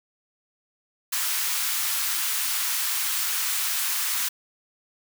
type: high-pass noise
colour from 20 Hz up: white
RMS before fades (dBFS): -26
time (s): 1.12-4.29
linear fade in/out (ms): 10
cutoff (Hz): 1000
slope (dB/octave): 24
effects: none